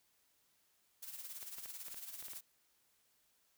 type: noise with tremolo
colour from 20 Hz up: blue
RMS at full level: -46 dBFS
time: 1.02-2.41 s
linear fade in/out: 10 ms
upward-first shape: sine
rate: 18 Hz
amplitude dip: 60%
type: clicks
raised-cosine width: 0.3 ms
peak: -37 dBFS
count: 8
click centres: 1.428 / 1.584 / 1.658 / 1.883 / 1.944 / 2.226 / 2.283 / 2.334 s
effects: white hiss -75 dBFS RMS until 3.57 s